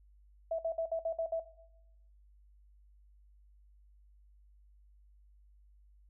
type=tone bursts; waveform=sine; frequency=657 Hz; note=E5; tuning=6 cents flat; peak=-30 dBFS; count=7; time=0.51-1.398 s; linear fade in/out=5 ms; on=78 ms; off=57 ms; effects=noise-tail reverb RT60 0.9 s tail -17 dB re dry + added 50 Hz sine -59 dBFS peak until 6.09 s